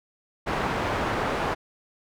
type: low-pass noise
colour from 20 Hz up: white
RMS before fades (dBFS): -27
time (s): 0.46-1.55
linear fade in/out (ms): 20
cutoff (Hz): 1200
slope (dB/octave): 12
effects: none